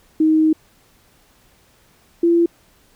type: tone pair in turn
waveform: sine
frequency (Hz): 314.1 / 339.8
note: D#4 / F4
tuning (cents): +16 / -47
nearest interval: minor second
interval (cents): 137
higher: second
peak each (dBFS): -11 / -11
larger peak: neither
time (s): 0.2-0.53 / 2.23-2.46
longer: first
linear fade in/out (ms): 5
effects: pink hiss -55 dBFS RMS until 2.95 s